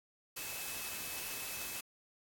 sine tone in noise, 2599 Hz, E7, 25 cents flat, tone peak -49 dBFS, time 0.36-1.81 s, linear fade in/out 10 ms, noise white, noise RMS -42 dBFS, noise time 0.36-1.81 s, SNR -10 dB, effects AAC 64 kbps

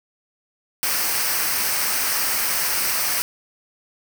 white noise with comb filter, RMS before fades -22 dBFS, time 0.83-3.22 s, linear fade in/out 0 ms, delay 0.28 ms, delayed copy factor -0.55, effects none

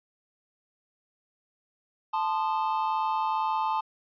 triangle tone cluster, 877 / 1039 / 1224 Hz, A5 / C6 / D#6, -6 / -12 / -29 cents, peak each -25 / -29 / -32 dBFS, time 2.13-3.81 s, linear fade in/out 10 ms, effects resampled to 11025 Hz

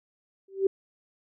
sine tone with exponential growth, 387.6 Hz, G4, 20 cents flat, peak -16 dBFS, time 0.48-0.67 s, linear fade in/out 5 ms, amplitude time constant 41 ms, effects none

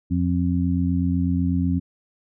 harmonic tone, 88.1 Hz, F2, 16 cents sharp, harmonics 1 / 2 / 3, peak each -23 / -23 / -23 dBFS, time 0.1-1.8 s, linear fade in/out 20 ms, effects none

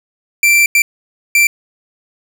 45% pulse tone bursts at uneven times, 2349 Hz, D7, in tune, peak -7 dBFS, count 3, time 0.43-0.66 / 0.75-0.82 / 1.35-1.47 s, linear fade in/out 2 ms, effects none

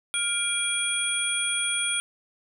sine tone cluster, 1408 / 2384 / 3309 / 9330 Hz, F6 / D7 / G#7 / D9, +14 / +25 / -7 / -12 cents, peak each -32 / -31 / -28 / -28 dBFS, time 0.14-2 s, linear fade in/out 0 ms, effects none

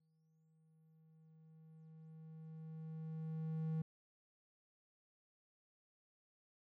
triangle tone with exponential growth, 159.2 Hz, D#3, 40 cents sharp, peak -34 dBFS, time 0-3.82 s, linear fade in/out 5 ms, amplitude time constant 830 ms, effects none

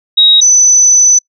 sine tone pair in turn, 3800 / 6011 Hz, A#7 / F#8, +33 / +26 cents, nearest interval minor sixth, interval 793 cents, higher second, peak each -3 dBFS, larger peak neither, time 0.17-0.41 / 0.41-1.19 s, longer second, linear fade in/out 10 ms, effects noise-tail reverb RT60 0.1 s tail -24 dB re dry

